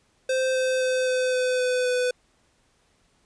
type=tone with pitch steps; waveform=square; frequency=520 / 516.4 / 512.8 / 509.3 / 505.8 / 502.3 / 498.8 Hz; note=C5 / C5 / C5 / C5 / B4 / B4 / B4; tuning=-11 / -23 / -35 / -47 / +41 / +29 / +17 cents; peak=-22 dBFS; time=0.29-2.11 s; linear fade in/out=5 ms; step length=260 ms; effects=pink hiss -65 dBFS RMS until 3.25 s + resampled to 22050 Hz